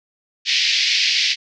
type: band-pass noise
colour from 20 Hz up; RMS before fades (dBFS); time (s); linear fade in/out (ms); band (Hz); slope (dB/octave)
white; -18; 0.45-1.36; 50; 2000 to 5300; 48
effects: none